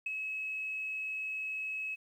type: tone with ADSR envelope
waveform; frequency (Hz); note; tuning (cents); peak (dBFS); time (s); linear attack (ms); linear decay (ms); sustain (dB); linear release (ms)
sine; 2573; E7; -43; -29; 0.06-1.96; 6; 16; -5; 23
effects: tanh soft clip ceiling -28 dBFS + 11-bit